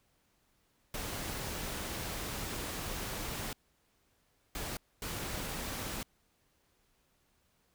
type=noise bursts at uneven times; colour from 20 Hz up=pink; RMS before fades=-39 dBFS; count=3; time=0.94-3.53 / 4.55-4.77 / 5.02-6.03 s; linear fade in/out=2 ms; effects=pink hiss -73 dBFS RMS until 7.74 s